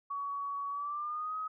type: tone with pitch glide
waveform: sine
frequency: 1127 to 1265 Hz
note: C#6 to D#6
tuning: +28 to +28 cents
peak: -34 dBFS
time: 0.1-1.48 s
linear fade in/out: 10 ms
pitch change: +200 cents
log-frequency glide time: 0.7-1.36 s
effects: none